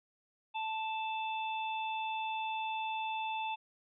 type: harmonic tone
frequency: 880 Hz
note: A5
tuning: in tune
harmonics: 1 / 3 / 4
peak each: -35 / -41 / -46 dBFS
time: 0.54-3.56 s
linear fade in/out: 20 ms
effects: none